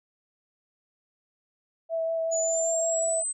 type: tone with vibrato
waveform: sine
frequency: 655 Hz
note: E5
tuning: 11 cents flat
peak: -25 dBFS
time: 1.89-3.24 s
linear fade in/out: 50 ms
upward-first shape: sine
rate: 5.3 Hz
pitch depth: 11 cents each way
type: exponential sweep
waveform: sine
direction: up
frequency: 6850 to 8240 Hz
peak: -27 dBFS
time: 2.31-3.33 s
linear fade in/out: 20 ms
effects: none